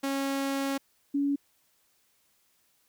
sawtooth / sine tone pair in turn, 274.2 / 282.4 Hz, C#4 / C#4, -19 / +32 cents, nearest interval minor second, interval 51 cents, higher second, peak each -24 dBFS, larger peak neither, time 0.03-0.78 / 1.14-1.36 s, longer first, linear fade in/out 10 ms, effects white hiss -69 dBFS RMS until 2.88 s

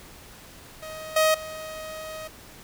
sawtooth tone with level steps, 629 Hz, D#5, 19 cents sharp, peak -32 / -14 / -31 dBFS, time 0.82-2.28 s, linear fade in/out 10 ms, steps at 1.16 / 1.34 s, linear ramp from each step 5 ms, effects pink hiss -47 dBFS RMS until 2.63 s

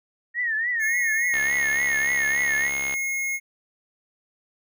sine tone with vibrato, 1849 Hz, A#6, 15 cents flat, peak -22 dBFS, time 0.34-2.71 s, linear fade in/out 50 ms, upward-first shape triangle, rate 3.5 Hz, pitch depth 140 cents each way
square tone, 2160 Hz, C#7, 45 cents flat, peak -25 dBFS, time 0.79-3.4 s, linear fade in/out 50 ms
click train, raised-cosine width 0.3 ms, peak -17 dBFS, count 112, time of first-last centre 1.34-2.939 s, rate 69.4 Hz
effects none

